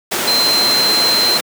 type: tone in noise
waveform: sine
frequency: 4113 Hz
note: C8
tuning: 30 cents flat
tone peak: -12 dBFS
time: 0.27-1.38 s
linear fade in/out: 10 ms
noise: pink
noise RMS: -17 dBFS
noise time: 0.11-1.41 s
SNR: +2 dB
effects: high-pass 300 Hz 12 dB/octave